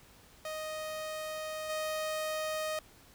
sawtooth tone with level steps, 623 Hz, D#5, 2 cents sharp, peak -33 / -29 dBFS, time 0.45-2.79 s, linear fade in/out 2 ms, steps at 1.69 s, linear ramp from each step 10 ms, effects pink hiss -59 dBFS RMS until 3.14 s

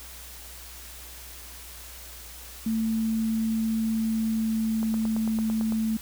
sine tone with pitch glide, 222.7 to 220.9 Hz, A3 to A3, +21 to +7 cents, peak -23 dBFS, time 2.66-5.97 s, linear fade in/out 5 ms, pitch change -14 cents, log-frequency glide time 3.9-5.16 s
click train, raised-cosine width 1 ms, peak -23 dBFS, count 9, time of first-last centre 4.83-5.723 s, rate 8.96 Hz
effects added 60 Hz sine -46 dBFS peak until 6.01 s + white hiss -44 dBFS RMS until 6.01 s

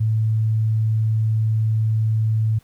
sine tone, 110 Hz, A2, in tune, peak -16 dBFS, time 0-2.59 s, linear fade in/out 10 ms, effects pink hiss -57 dBFS RMS until 2.63 s

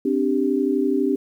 sine chord, C suspended second, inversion none, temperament equal, 261.6 / 293.7 / 392 Hz, C4 / D4 / G4, 0 / 0 / 0 cents, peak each -22 dBFS, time 0.05-1.16 s, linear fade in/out 5 ms, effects 9-bit

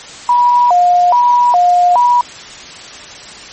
sine tone with vibrato, 831 Hz, G#5, 1 cent sharp, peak -6 dBFS, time 0.29-2.21 s, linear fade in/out 2 ms, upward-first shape square, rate 1.2 Hz, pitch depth 270 cents each way, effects white hiss -31 dBFS RMS until 3.52 s + MP3 32 kbps

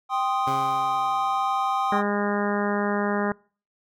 triangle chord, C minor, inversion second, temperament equal, 784 / 1046.5 / 1244.5 Hz, G5 / C6 / Eb6, 0 / 0 / 0 cents, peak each -23 / -26 / -25 dBFS, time 0.09-2.03 s, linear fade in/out 50 ms
15% pulse tone with exponential decay, 135.2 Hz, C#3, 43 cents flat, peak -22 dBFS, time 0.47-1.76 s, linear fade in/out 2 ms, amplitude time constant 280 ms
harmonic tone, 204.4 Hz, G#3, 27 cents flat, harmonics 1 / 2 / 3 / 4 / 5 / 6 / 7 / 8 / 9, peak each -26 / -29 / -31 / -32 / -33 / -34 / -34 / -35 / -36 dBFS, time 1.92-3.32 s, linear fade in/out 2 ms
effects noise-tail reverb RT60 0.4 s tail -25 dB re dry

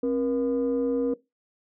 sine tone pair together, 267.1 / 476.7 Hz, C4 / A#4, +36 / +39 cents, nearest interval minor seventh, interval 1003 cents, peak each -24 / -24 dBFS, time 0.03-1.14 s, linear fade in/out 5 ms, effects noise-tail reverb RT60 0.2 s tail -19 dB re dry + tanh soft clip ceiling -18 dBFS

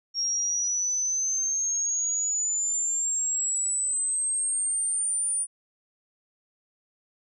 sine exponential sweep, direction up, 5560 to 9410 Hz, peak -24 dBFS, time 0.14-5.47 s, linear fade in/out 50 ms, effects none

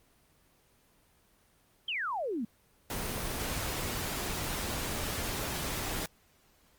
sine exponential sweep, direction down, 3254 to 207.7 Hz, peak -31 dBFS, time 1.88-2.45 s, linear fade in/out 5 ms
pink noise, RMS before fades -35 dBFS, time 2.9-6.06 s, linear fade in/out 2 ms
effects pink hiss -66 dBFS RMS until 6.78 s + Opus 24 kbps

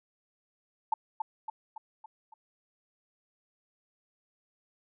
sine tone with echo, 880 Hz, A5, in tune, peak -23 dBFS, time 0.92-0.94 s, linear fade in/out 5 ms, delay 280 ms, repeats 5, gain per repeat -5 dB, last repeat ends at 2.34 s, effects none

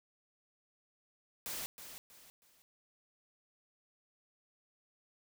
white noise with echo, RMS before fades -41 dBFS, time 1.46-1.66 s, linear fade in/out 0 ms, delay 320 ms, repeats 3, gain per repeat -9 dB, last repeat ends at 2.62 s, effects none

